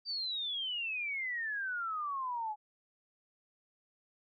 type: exponential sweep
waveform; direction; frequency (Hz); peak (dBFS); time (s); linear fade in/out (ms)
sine; down; 4699 to 830.6; -34; 0.05-2.56; 50
effects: none